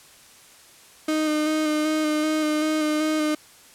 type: tone with vibrato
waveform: 35% pulse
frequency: 307.6 Hz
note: D#4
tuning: 20 cents flat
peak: -19 dBFS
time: 1.08-3.35 s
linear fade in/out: 5 ms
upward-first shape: square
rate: 2.6 Hz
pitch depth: 17 cents each way
effects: white hiss -50 dBFS RMS until 3.74 s + low-pass 11000 Hz 12 dB/octave